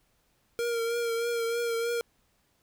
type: tone with vibrato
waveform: square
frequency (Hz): 466.2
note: A#4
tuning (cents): 0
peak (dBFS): -28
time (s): 0.59-2.01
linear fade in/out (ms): 0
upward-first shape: triangle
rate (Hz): 3.2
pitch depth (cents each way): 36
effects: pink hiss -70 dBFS RMS until 2.62 s